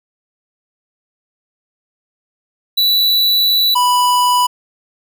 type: tone pair in turn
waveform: square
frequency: 3951 / 987.8 Hz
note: B7 / B5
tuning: 0 / 0 cents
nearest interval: 2 octaves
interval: 2400 cents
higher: first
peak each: -11 dBFS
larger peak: neither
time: 2.77-3.75 / 3.75-4.47 s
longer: first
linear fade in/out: 10 ms
effects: none